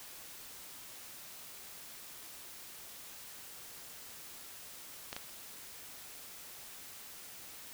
clicks, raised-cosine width 0.2 ms, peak -22 dBFS, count 2, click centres 5.129 / 5.165 s, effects white hiss -50 dBFS RMS until 7.73 s

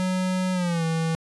square tone with pitch glide, 185 to 162.92 Hz, F#3 to E3, 0 to -20 cents, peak -23 dBFS, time 0-1.15 s, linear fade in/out 0 ms, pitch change -220 cents, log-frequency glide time 0.53-0.84 s, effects resampled to 24000 Hz

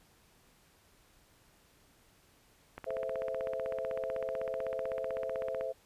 click train, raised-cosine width 0.5 ms, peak -27 dBFS, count 46, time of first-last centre 2.78-5.61 s, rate 15.9 Hz
sine chord, A minor, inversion none, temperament equal, 440 / 523.3 / 659.3 Hz, A4 / C5 / E5, 0 / 0 / 0 cents, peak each -42 / -36 / -38 dBFS, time 2.86-5.73 s, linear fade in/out 20 ms
effects pink hiss -65 dBFS RMS until 5.85 s + resampled to 32000 Hz

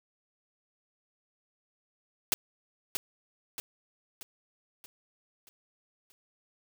white noise with echo, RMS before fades -26 dBFS, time 2.32-2.34 s, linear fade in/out 0 ms, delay 630 ms, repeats 6, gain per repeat -6 dB, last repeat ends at 6.12 s, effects none

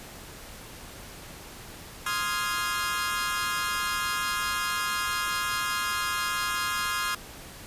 sawtooth chord, F minor seventh, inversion second, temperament equal, 1046.5 / 1244.5 / 1396.9 / 1661.2 Hz, C6 / Eb6 / F6 / Ab6, 0 / 0 / 0 / 0 cents, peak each -29 dBFS, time 2.06-7.15 s, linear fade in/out 5 ms, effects pink hiss -44 dBFS RMS until 7.66 s + resampled to 32000 Hz

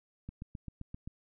click train, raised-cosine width 5 ms, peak -29 dBFS, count 7, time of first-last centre 0.29-1.075 s, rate 7.64 Hz, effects none

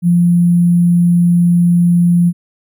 sine tone with sample-and-hold, 173.8 Hz, F3, 8 cents flat, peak -7 dBFS, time 0.02-2.33 s, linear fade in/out 50 ms, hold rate 11025 Hz, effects none

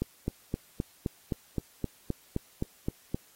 click train, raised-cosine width 3 ms, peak -16 dBFS, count 13, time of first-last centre 0.02-3.145 s, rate 3.84 Hz, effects white hiss -60 dBFS RMS until 3.35 s + AAC 48 kbps

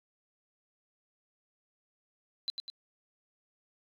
sine tone with echo, 4044 Hz, B7, 40 cents sharp, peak -30 dBFS, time 2.48-2.5 s, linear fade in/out 0 ms, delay 100 ms, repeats 2, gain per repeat -5 dB, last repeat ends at 2.7 s, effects resampled to 32000 Hz

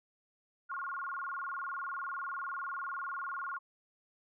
sine tone with vibrato, 1244.5 Hz, D#6, in tune, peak -36 dBFS, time 0.69-3.59 s, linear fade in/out 20 ms, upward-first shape square, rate 20 Hz, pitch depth 230 cents each way, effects none

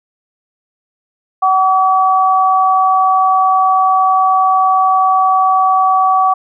sine tone pair together, 754.9 / 1142 Hz, F#5 / D6, +35 / -49 cents, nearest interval perfect fifth, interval 716 cents, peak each -11 dBFS, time 1.42-6.34 s, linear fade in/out 10 ms, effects none

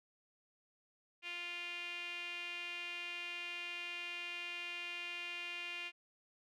sawtooth tone with band-pass filter, 349.2 Hz, F4, in tune, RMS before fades -44 dBFS, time 1.22-5.92 s, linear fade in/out 50 ms, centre 2600 Hz, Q 6.9, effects none

